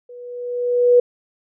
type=tone with level ramp; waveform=sine; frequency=488.3 Hz; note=B4; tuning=20 cents flat; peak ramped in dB=-36 to -7 dBFS; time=0.09-1 s; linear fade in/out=5 ms; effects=none